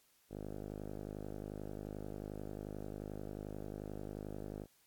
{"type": "tone with low-pass filter", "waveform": "5% pulse", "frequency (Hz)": 51.3, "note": "G#1", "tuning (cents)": -21, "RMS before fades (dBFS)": -45, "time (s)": [0.29, 4.67], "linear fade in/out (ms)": 50, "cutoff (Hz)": 580, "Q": 0.74, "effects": ["white hiss -71 dBFS RMS until 4.86 s", "AAC 64 kbps"]}